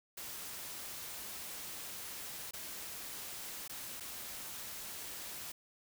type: noise with dropouts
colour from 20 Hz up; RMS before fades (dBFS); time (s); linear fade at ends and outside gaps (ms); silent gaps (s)
white; -45; 0.17-5.52; 5; 2.51-2.534 / 3.679-3.694 / 4-4.005
effects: none